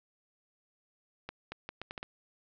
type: accelerating click train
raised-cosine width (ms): 0.3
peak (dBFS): -23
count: 7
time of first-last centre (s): 1.29-2.029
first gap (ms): 230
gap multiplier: 0.74
effects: low-pass 5000 Hz 12 dB/octave